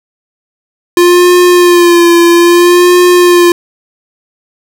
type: tone with vibrato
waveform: square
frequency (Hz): 349.2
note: F4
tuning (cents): 0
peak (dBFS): -3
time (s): 0.97-3.52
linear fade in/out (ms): 2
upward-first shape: sine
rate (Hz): 0.61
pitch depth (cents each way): 37
effects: none